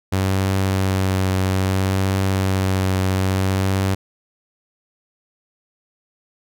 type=tone with vibrato; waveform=sawtooth; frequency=95.2 Hz; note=F#2; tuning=50 cents sharp; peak=-13 dBFS; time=0.12-3.95 s; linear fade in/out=10 ms; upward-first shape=triangle; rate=0.61 Hz; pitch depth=20 cents each way; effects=none